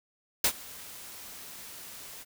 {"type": "noise with ADSR envelope", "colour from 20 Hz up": "white", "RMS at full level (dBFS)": -22, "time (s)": [0.44, 2.25], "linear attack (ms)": 4, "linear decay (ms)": 74, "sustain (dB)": -23, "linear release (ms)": 35, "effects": []}